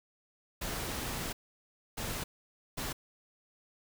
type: noise bursts at uneven times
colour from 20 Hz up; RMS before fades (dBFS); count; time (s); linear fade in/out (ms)
pink; -37; 3; 0.61-1.33 / 1.97-2.24 / 2.77-2.93; 10
effects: none